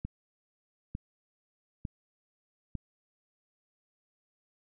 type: click train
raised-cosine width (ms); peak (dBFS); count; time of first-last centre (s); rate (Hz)
5; -23; 4; 0.05-2.753; 1.11
effects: none